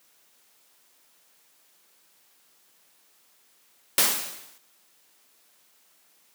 white noise with exponential decay, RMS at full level -17 dBFS, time 3.98-4.58 s, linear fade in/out 1 ms, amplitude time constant 130 ms, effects white hiss -62 dBFS RMS until 6.34 s + high-pass 200 Hz 12 dB/octave

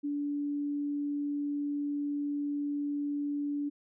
sine tone, 289 Hz, D4, 28 cents flat, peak -30 dBFS, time 0.03-3.7 s, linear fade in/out 20 ms, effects none

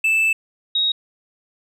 triangle / sine tone pair in turn, 2637 / 3781 Hz, E7 / A#7, 0 / +24 cents, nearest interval tritone, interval 624 cents, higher second, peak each -13 / -16 dBFS, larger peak first, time 0.04-0.33 / 0.75-0.92 s, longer first, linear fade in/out 5 ms, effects none

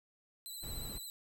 15% pulse tone with vibrato, 4000 Hz, B7, 21 cents sharp, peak -37 dBFS, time 0.46-1.1 s, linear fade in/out 0 ms, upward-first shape sine, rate 14 Hz, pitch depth 40 cents each way
brown noise, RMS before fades -44 dBFS, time 0.62-0.99 s, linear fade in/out 20 ms
effects none

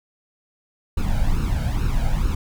brown noise with flanger, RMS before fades -20 dBFS, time 0.97-2.35 s, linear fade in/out 5 ms, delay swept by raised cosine 0.74 to 1.34 ms, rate 2.3 Hz, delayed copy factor +0.75, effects none

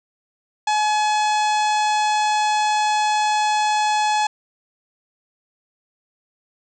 harmonic tone, 849 Hz, G#5, 38 cents sharp, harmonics 1 / 2 / 3 / 4 / 5 / 6 / 7 / 8 / 9 / 10, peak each -17 / -29 / -29 / -31 / -33 / -37 / -37 / -37 / -38 / -43 dBFS, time 0.67-4.27 s, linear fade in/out 5 ms, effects none

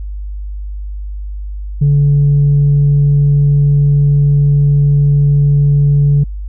sine tone, 143.3 Hz, D3, 42 cents flat, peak -5 dBFS, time 1.81-6.24 s, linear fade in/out 10 ms, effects tanh soft clip ceiling -4 dBFS + added 50 Hz sine -20 dBFS peak until 6.48 s

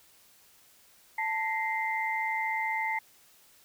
sine tone cluster, 884 / 1893 / 2081 Hz, A5 / A#6 / C7, +8 / +26 / -10 cents, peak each -31 / -39 / -31 dBFS, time 1.18-2.99 s, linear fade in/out 5 ms, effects white hiss -60 dBFS RMS until 3.64 s

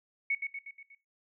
sine tone with echo, 2217 Hz, C#7, in tune, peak -26 dBFS, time 0.3-0.35 s, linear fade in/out 5 ms, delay 120 ms, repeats 5, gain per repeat -5 dB, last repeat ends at 0.95 s, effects noise-tail reverb RT60 0.3 s tail -19 dB re dry

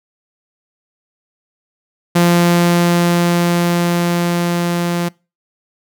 sawtooth tone with level ramp, 173.1 Hz, F3, 15 cents flat, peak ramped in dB -5 to -12 dBFS, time 2.15-5.09 s, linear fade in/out 10 ms, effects noise-tail reverb RT60 0.3 s tail -25 dB re dry

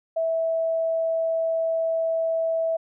sine tone, 654 Hz, E5, 14 cents flat, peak -21 dBFS, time 0.16-2.77 s, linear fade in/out 10 ms, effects none

